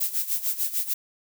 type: noise with tremolo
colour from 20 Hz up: violet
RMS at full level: -24 dBFS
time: 0-0.94 s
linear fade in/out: 10 ms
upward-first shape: sine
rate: 6.7 Hz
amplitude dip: 80%
effects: none